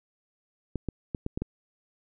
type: clicks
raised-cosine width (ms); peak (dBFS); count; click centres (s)
3; -17; 6; 0.757 / 0.887 / 1.148 / 1.264 / 1.375 / 1.42
effects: none